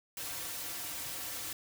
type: noise with comb filter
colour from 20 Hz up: white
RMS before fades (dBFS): -40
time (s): 0.17-1.53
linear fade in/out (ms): 2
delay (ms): 4.8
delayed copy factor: -0.8
effects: none